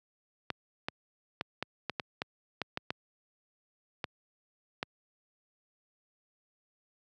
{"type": "clicks", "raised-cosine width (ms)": 0.3, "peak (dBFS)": -16, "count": 12, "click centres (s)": [0.503, 0.885, 1.411, 1.626, 1.897, 1.998, 2.219, 2.617, 2.774, 2.905, 4.042, 4.829], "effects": ["high-pass 100 Hz 12 dB/octave"]}